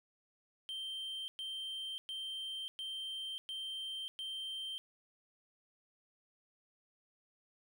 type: tone bursts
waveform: triangle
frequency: 3136 Hz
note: G7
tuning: in tune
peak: -38 dBFS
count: 6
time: 0.69-4.78 s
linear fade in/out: 0 ms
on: 590 ms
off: 110 ms
effects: none